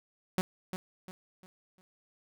sawtooth tone with echo, 185.6 Hz, F#3, 6 cents sharp, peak -22 dBFS, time 0.38-0.41 s, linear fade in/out 0 ms, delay 350 ms, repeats 4, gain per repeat -9 dB, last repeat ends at 1.81 s, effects none

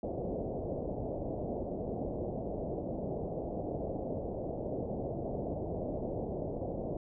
white low-pass noise, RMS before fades -37 dBFS, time 0.03-6.97 s, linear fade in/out 2 ms, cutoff 680 Hz, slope 48 dB/octave, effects none

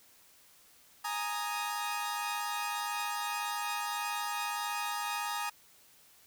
sawtooth chord, Ab suspended second, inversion none, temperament equal, 830.6 / 932.3 / 1244.5 Hz, Ab5 / Bb5 / Eb6, 0 / 0 / 0 cents, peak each -34 dBFS, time 1.04-5.5 s, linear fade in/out 10 ms, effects white hiss -61 dBFS RMS until 6.26 s

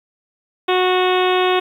harmonic tone, 367 Hz, F#4, 14 cents flat, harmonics 1 / 2 / 3 / 4 / 5 / 6 / 7 / 8 / 9 / 10, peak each -16 / -20 / -22 / -28 / -29 / -30 / -26 / -30 / -29 / -29 dBFS, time 0.68-1.6 s, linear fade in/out 10 ms, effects 8-bit

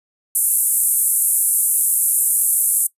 pink band-pass noise, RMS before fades -17 dBFS, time 0.35-2.87 s, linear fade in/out 5 ms, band 8700 to 13000 Hz, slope 48 dB/octave, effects noise-tail reverb RT60 0.1 s tail -20 dB re dry + resampled to 32000 Hz

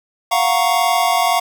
square chord, Gb major seventh, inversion third, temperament equal, 698.5 / 740 / 932.3 / 1108.7 Hz, F5 / Gb5 / Bb5 / Db6, 0 / 0 / 0 / 0 cents, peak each -18 / -20 / -22 / -21 dBFS, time 0.31-1.4 s, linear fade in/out 10 ms, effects 7-bit

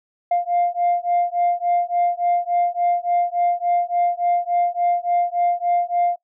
sine beating tone pair, 699 / 702.5 Hz, F5 / F5, +1 / +10 cents, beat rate 3.5 Hz, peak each -19 dBFS, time 0.31-6.16 s, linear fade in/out 5 ms, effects noise-tail reverb RT60 0.1 s tail -20 dB re dry + tanh soft clip ceiling -12 dBFS

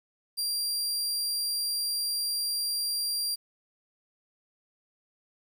sawtooth tone, 4750 Hz, D8, 19 cents sharp, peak -25 dBFS, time 0.37-3.36 s, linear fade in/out 20 ms, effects 10-bit

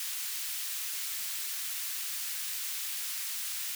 white high-pass noise, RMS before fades -36 dBFS, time 0-3.75 s, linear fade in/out 2 ms, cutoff 1800 Hz, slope 12 dB/octave, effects none

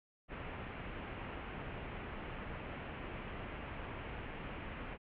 pink low-pass noise, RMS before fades -45 dBFS, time 0.28-4.98 s, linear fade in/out 50 ms, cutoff 2900 Hz, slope 48 dB/octave, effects none

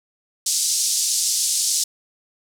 pink band-pass noise, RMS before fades -21 dBFS, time 0.46-1.84 s, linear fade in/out 5 ms, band 5000 to 9600 Hz, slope 24 dB/octave, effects none

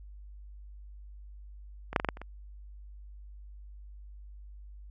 clicks, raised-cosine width 0.5 ms, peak -22 / -7 / -15 / -13 / -12 / -30 / -26 dBFS, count 7, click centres 1.93 / 1.962 / 1.999 / 2.047 / 2.088 / 2.171 / 2.216 s, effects added 50 Hz sine -45 dBFS peak until 4.9 s

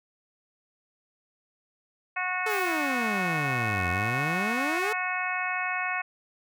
harmonic tone, 366.1 Hz, F#4, 18 cents flat, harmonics 2 / 3 / 4 / 5 / 6 / 7, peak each -34 / -34 / -34 / -34 / -34 / -34 dBFS, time 2.16-6.02 s, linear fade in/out 10 ms
sawtooth exponential two-way sweep, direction down then up, 445.6 to 85.1 to 445.6 Hz, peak -25 dBFS, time 2.46-4.93 s, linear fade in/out 5 ms, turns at 3.89 s
violet noise with exponential decay, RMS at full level -39 dBFS, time 2.5-3.52 s, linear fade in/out 1 ms, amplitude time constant 220 ms
effects none

